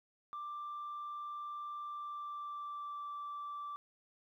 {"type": "tone with pitch glide", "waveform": "sine", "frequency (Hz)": [1180, 1166.4], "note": ["D6", "D6"], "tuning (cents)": [8, -12], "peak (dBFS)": -39, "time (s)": [0.33, 3.76], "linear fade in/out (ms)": 0, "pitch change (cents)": -20, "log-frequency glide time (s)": [1.83, 3.07], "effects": ["tanh soft clip ceiling -38 dBFS", "13-bit"]}